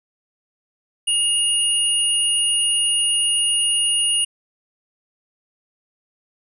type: tone pair together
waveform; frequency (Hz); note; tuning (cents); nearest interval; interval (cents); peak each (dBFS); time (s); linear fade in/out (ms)
sine; 2853 / 9607; F7 / D9; +36 / +38; octave + major sixth; 2102; -19; 1.07-4.25; 10
effects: none